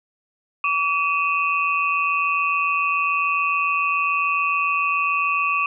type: tone cluster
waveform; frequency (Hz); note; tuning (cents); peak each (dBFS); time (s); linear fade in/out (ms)
sine; 1142 / 2519 / 2686; D6 / D#7 / E7; -49 / +21 / +32; -21 / -23 / -25; 0.64-5.66; 2
effects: none